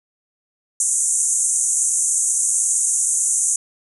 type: band-pass noise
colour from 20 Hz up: white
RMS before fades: -19 dBFS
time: 0.8-3.56 s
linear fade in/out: 2 ms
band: 6300 to 9900 Hz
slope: 96 dB/octave
effects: none